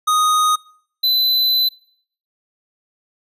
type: tone pair in turn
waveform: square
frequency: 1244.5 / 4018 Hz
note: D#6 / B7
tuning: 0 / +29 cents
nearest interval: octave + minor sixth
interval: 2029 cents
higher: second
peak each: -14 dBFS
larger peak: neither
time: 0.07-0.56 / 1.03-1.69 s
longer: second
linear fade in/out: 10 ms
effects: noise-tail reverb RT60 0.6 s tail -24 dB re dry + resampled to 32000 Hz